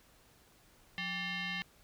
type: tone with frequency modulation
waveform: sine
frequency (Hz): 179.4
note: F3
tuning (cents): +47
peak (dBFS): -35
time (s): 0.98-1.62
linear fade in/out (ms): 0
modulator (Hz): 975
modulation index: 3.4
effects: pink hiss -64 dBFS RMS until 1.83 s